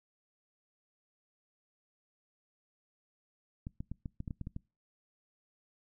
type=clicks; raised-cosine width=5 ms; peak=-27 dBFS; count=10; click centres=3.669 / 3.805 / 3.916 / 4.058 / 4.204 / 4.278 / 4.308 / 4.413 / 4.471 / 4.564 s; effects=noise-tail reverb RT60 0.3 s tail -25 dB re dry